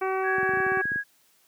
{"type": "harmonic tone", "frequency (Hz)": 380, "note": "F#4", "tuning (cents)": 46, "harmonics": [1, 2, 3, 4, 5, 6, 7], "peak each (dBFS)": [-27, -30, -32, -36, -42, -38, -48], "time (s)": [0.01, 0.82], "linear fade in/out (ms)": 10}
{"type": "tone with pitch glide", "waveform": "sine", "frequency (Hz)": [1661.2, 1651.6], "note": ["G#6", "G#6"], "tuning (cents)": [0, -10], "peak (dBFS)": -25, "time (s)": [0.23, 1.04], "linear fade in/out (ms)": 50, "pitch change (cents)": -10, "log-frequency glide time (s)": [0.59, 0.75]}
{"type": "clicks", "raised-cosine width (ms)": 3, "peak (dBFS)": -24, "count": 12, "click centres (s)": [0.383, 0.43, 0.492, 0.536, 0.572, 0.602, 0.665, 0.719, 0.772, 0.855, 0.918, 0.959]}
{"effects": ["white hiss -63 dBFS RMS until 1.47 s", "high-pass 100 Hz 12 dB/octave"]}